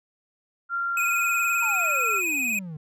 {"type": "tone with pitch glide", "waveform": "sine", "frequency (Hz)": [1384, 1367.3], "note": ["F6", "F6"], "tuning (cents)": [-16, -37], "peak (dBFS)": -24, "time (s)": [0.69, 2.22], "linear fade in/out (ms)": 50, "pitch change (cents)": -21, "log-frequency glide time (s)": [1.8, 2.08]}
{"type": "tone with vibrato", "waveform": "square", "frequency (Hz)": 2500, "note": "D#7", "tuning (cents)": 8, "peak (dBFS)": -24, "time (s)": [0.97, 2.59], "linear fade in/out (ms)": 2, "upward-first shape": "sine", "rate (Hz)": 19, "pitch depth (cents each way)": 43}
{"type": "exponential sweep", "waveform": "triangle", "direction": "down", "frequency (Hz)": [954, 147.8], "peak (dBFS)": -31, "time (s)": [1.62, 2.77], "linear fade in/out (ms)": 5}
{"effects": []}